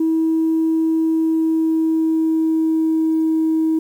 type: tone with pitch glide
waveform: sine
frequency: 322.4 to 319.2 Hz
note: E4 to D#4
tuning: -38 to +44 cents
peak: -13 dBFS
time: 0-3.79 s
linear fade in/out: 5 ms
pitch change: -18 cents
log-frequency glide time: 0.99-3.45 s
effects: tanh soft clip ceiling -11 dBFS + 8-bit